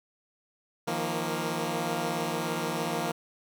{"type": "chord", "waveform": "10% pulse", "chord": "Eb suspended second", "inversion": "none", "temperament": "equal with one note detuned", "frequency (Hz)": [157.64, 174.61, 233.1], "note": ["Eb3", "F3", "Bb3"], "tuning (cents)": [23, 0, 0], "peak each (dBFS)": -25, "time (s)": [0.87, 3.12], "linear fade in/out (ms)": 10, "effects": []}